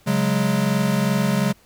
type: chord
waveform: square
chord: C# suspended fourth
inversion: none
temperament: equal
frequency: 138.59 / 185 / 207.7 Hz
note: C#3 / F#3 / G#3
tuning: 0 / 0 / 0 cents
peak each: -24 / -23 / -22 dBFS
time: 0.06-1.53 s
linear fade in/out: 20 ms
effects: pink hiss -55 dBFS RMS until 1.65 s